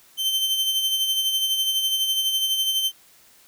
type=tone with tremolo; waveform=40% pulse; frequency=3100 Hz; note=G7; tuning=20 cents flat; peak=-18 dBFS; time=0.17-2.92 s; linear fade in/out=50 ms; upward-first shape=sine; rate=12 Hz; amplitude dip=45%; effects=white hiss -54 dBFS RMS until 3.47 s